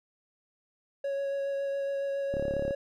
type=tone with vibrato; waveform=triangle; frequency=554.4 Hz; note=C#5; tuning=in tune; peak=-27 dBFS; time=1.04-2.75 s; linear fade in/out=5 ms; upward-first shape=sine; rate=7.2 Hz; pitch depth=10 cents each way
type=click train; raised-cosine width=2 ms; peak=-21 dBFS; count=14; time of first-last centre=2.34-2.708 s; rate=35.3 Hz
effects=none